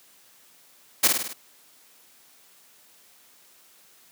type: noise with echo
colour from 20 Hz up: white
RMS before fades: -17 dBFS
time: 1.03-1.08 s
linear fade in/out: 10 ms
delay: 51 ms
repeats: 5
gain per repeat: -4 dB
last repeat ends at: 1.335 s
effects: white hiss -56 dBFS RMS until 4.11 s + high-pass 150 Hz 12 dB/octave